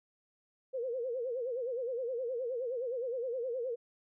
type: tone with vibrato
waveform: sine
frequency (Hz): 493.9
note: B4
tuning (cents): 0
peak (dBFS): -33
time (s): 0.73-3.76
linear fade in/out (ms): 20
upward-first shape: sine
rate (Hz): 9.6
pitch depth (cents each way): 130
effects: none